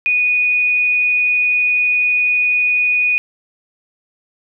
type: tone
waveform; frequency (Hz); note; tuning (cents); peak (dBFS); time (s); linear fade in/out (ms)
sine; 2472; D#7; -12; -12; 0.06-3.18; 0
effects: none